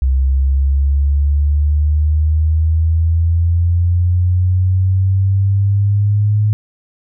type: exponential sweep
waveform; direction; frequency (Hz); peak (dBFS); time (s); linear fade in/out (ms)
sine; up; 65.41 to 106.3; -10; 0.02-6.53; 0
effects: none